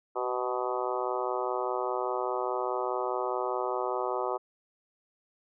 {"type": "harmonic tone with a mistuned harmonic", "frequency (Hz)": 124.9, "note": "B2", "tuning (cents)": 20, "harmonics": [3, 4, 5, 6, 7, 8, 9, 10], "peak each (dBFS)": [-34, -35, -36, -37, -37, -38, -39, -39], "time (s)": [0.15, 4.38], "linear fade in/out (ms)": 20, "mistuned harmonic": 3, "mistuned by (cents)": 20, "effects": []}